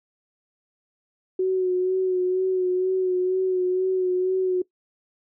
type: tone with vibrato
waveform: sine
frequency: 370 Hz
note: F#4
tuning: in tune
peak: -19 dBFS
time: 1.39-4.62 s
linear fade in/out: 5 ms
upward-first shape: sine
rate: 2.1 Hz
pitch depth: 29 cents each way
effects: noise-tail reverb RT60 0.1 s tail -20 dB re dry